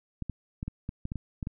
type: clicks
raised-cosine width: 5 ms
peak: -21 dBFS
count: 10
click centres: 0.223 / 0.297 / 0.629 / 0.68 / 0.891 / 1.054 / 1.119 / 1.157 / 1.428 / 1.471 s
effects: none